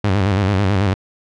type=tone with vibrato; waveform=sawtooth; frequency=98.2 Hz; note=G2; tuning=4 cents sharp; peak=-10 dBFS; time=0.04-0.94 s; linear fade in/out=5 ms; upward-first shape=square; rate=9.1 Hz; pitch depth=84 cents each way; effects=low-pass 4000 Hz 12 dB/octave